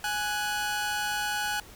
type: tone pair together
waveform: sawtooth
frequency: 832.5 / 1480 Hz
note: G#5 / F#6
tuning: +4 / 0 cents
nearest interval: minor seventh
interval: 996 cents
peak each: -27 / -27 dBFS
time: 0.04-1.6 s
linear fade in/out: 2 ms
effects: added 50 Hz sine -56 dBFS peak until 1.75 s + pink hiss -50 dBFS RMS until 1.75 s